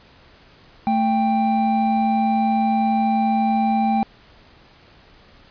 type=tone pair together; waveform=triangle; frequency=221.4 / 789 Hz; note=A3 / G5; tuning=+11 / +11 cents; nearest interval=octave + minor seventh; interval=2200 cents; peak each=-17 dBFS; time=0.87-4.03 s; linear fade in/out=0 ms; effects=pink hiss -50 dBFS RMS until 5.5 s + resampled to 11025 Hz